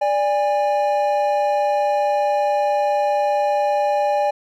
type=tone pair together; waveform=triangle; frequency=587.3 / 817.3 Hz; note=D5 / G#5; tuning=0 / -28 cents; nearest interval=tritone; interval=572 cents; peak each=-17 dBFS; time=0.01-4.31 s; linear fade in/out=10 ms; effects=none